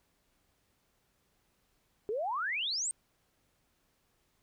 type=exponential sweep; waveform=sine; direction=up; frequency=398.9 to 8770 Hz; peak=-31 dBFS; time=2.09-2.91 s; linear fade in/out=0 ms; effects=pink hiss -74 dBFS RMS until 4.42 s